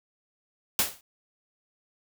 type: noise with exponential decay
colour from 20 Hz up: white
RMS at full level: -20 dBFS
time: 0.79-1.01 s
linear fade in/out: 2 ms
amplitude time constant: 46 ms
effects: none